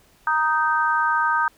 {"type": "harmonic tone", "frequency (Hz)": 311.1, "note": "D#4", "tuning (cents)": 0, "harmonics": [3, 4, 5], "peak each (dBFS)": [-22, -22, -22], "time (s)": [0.27, 1.48], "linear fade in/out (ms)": 2, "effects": ["pink hiss -57 dBFS RMS until 1.57 s"]}